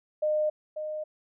sine tone pair in turn, 610 / 613.9 Hz, D#5 / D#5, -34 / -23 cents, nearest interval unison, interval 11 cents, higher second, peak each -23 / -31 dBFS, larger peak first, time 0.22-0.5 / 0.76-1.04 s, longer neither, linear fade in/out 10 ms, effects none

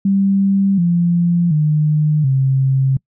sine tone with pitch steps, 196 / 172.61 / 152.01 / 133.87 Hz, G3 / F3 / D#3 / C3, 0 / -20 / -40 / +40 cents, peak -11 dBFS, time 0.05-2.97 s, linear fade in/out 5 ms, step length 730 ms, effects noise-tail reverb RT60 0.1 s tail -25 dB re dry

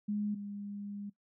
sine tone pair in turn, 207.7 / 203.1 Hz, G#3 / G#3, 0 / -38 cents, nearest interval unison, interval 38 cents, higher first, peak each -31 / -39 dBFS, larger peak first, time 0.08-0.35 / 0.35-1.1 s, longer second, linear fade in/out 10 ms, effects noise-tail reverb RT60 0.1 s tail -18 dB re dry

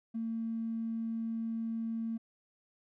triangle tone, 226.6 Hz, A#3, 49 cents flat, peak -29 dBFS, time 0.14-2.18 s, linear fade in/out 20 ms, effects tanh soft clip ceiling -31 dBFS

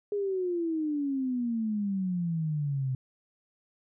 sine exponential sweep, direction down, 415.3 to 128 Hz, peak -27 dBFS, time 0.12-2.95 s, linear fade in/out 2 ms, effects none

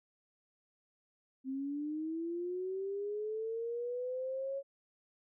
sine linear sweep, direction up, 260.1 to 554.4 Hz, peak -35 dBFS, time 1.44-4.63 s, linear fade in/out 50 ms, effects none

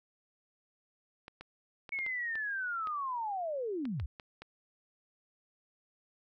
clicks, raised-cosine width 0.3 ms, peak -30 dBFS, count 11, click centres 1.281 / 1.41 / 1.892 / 1.989 / 2.064 / 2.355 / 2.872 / 3.854 / 3.999 / 4.198 / 4.42 s
sine linear sweep, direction down, 2228 to 52.3 Hz, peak -33 dBFS, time 1.92-4.06 s, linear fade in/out 5 ms
effects none

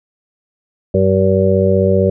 harmonic tone, 95.5 Hz, G2, 45 cents flat, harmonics 1 / 2 / 4 / 5 / 6, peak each -16 / -16 / -16 / -16 / -16 dBFS, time 0.94-2.1 s, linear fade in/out 5 ms, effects none

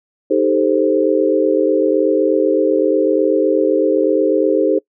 sine chord, A half-diminished seventh, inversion second, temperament equal, 311.1 / 392 / 440 / 523.3 Hz, Eb4 / G4 / A4 / C5, 0 / 0 / 0 / 0 cents, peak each -17 dBFS, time 0.3-4.79 s, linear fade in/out 10 ms, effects noise-tail reverb RT60 0.1 s tail -24 dB re dry

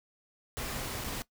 pink noise with dropouts, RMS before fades -37 dBFS, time 0.57-1.22 s, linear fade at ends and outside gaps 0 ms, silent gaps 1.039-1.044 s, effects noise-tail reverb RT60 0.1 s tail -18 dB re dry

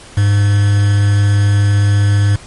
triangle tone with quantisation, 101.6 Hz, G#2, 38 cents flat, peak -6 dBFS, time 0.17-2.36 s, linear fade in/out 5 ms, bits 4, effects pink hiss -37 dBFS RMS until 2.46 s + MP3 48 kbps

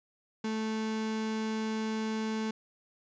35% pulse tone, 219.3 Hz, A3, 6 cents flat, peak -29 dBFS, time 0.44-2.51 s, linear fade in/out 5 ms, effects resampled to 16000 Hz

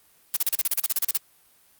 blue noise bursts, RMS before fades -22 dBFS, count 14, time 0.34-1.172 s, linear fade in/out 2 ms, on 26 ms, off 36 ms, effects white hiss -59 dBFS RMS until 1.79 s + Opus 32 kbps

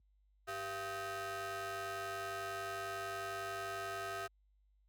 25% pulse ring-modulated tone, 291.3 Hz, D4, 14 cents flat, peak -33 dBFS, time 0.47-4.28 s, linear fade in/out 20 ms, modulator 974 Hz, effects added 50 Hz sine -56 dBFS peak until 4.88 s + high-pass 100 Hz 12 dB/octave

